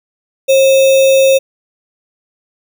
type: tone with sample-and-hold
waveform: sine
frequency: 537 Hz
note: C5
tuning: 45 cents sharp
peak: -5 dBFS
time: 0.48-1.39 s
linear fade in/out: 20 ms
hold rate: 3150 Hz
effects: none